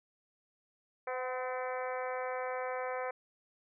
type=harmonic tone with a mistuned harmonic; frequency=255.2 Hz; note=C4; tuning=43 cents flat; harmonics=2 / 3 / 4 / 5 / 6 / 7 / 8 / 9; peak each=-37 / -41 / -43 / -45 / -47 / -48 / -49 / -50 dBFS; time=1.07-3.11 s; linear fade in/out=5 ms; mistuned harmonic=3; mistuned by=-25 cents; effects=none